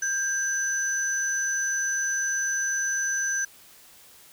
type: tone pair together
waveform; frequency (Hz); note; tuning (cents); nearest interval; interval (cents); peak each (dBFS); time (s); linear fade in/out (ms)
sine; 1588 / 6028; G6 / F#8; +22 / +31; octave + major seventh; 2309; -26; 0.02-3.45; 5
effects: tanh soft clip ceiling -17 dBFS + white hiss -52 dBFS RMS until 4.32 s